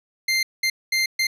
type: tone bursts at uneven times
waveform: 25% pulse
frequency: 2093 Hz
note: C7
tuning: in tune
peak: -15 dBFS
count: 4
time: 0.28-0.43 / 0.63-0.7 / 0.92-1.06 / 1.19-1.27 s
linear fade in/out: 5 ms
effects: low-pass 12000 Hz 12 dB/octave